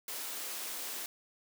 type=high-pass noise; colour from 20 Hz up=white; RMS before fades=-40 dBFS; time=0.08-1.06 s; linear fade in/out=2 ms; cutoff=260 Hz; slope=24 dB/octave; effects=none